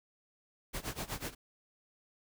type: noise with tremolo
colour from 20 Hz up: pink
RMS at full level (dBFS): -37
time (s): 0.73-1.35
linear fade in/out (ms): 20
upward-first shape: sine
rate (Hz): 8.1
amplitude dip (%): 90
effects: none